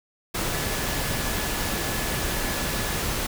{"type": "tone in noise", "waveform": "sine", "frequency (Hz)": 1713, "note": "A6", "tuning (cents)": -47, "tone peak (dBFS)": -38, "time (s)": [0.53, 3.02], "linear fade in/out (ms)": 10, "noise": "pink", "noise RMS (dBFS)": -27, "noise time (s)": [0.34, 3.27], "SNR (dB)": -14, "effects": []}